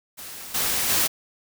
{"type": "noise with level steps", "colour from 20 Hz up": "white", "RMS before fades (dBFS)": [-38, -24, -21], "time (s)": [0.17, 1.08], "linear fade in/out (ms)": 20, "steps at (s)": [0.54, 0.89], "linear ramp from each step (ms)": 10, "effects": []}